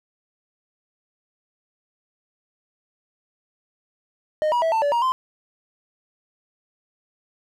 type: tone with pitch steps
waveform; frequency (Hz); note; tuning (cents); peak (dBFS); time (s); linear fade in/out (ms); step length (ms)
triangle; 615 / 964 / 653 / 892 / 576 / 944 / 1037; D#5 / B5 / E5 / A5 / D5 / A#5 / C6; -20 / -42 / -17 / +23 / -34 / +22 / -16; -16; 4.42-5.12; 0; 100
effects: none